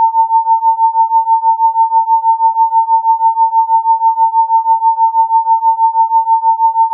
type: tone with tremolo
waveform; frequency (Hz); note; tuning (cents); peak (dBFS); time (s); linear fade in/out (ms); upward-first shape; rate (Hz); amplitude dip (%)
sine; 902; A5; +43; -3; 0-6.93; 0; triangle; 6.2; 95
effects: none